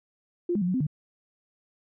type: tone with pitch steps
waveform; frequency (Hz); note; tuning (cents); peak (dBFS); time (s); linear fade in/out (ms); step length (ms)
sine; 349.6 / 207.6 / 177.1 / 183.5 / 258.3 / 150.3; F4 / G#3 / F3 / F#3 / C4 / D3; +2 / 0 / +24 / -14 / -22 / +40; -23; 0.49-0.868; 5; 63
effects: none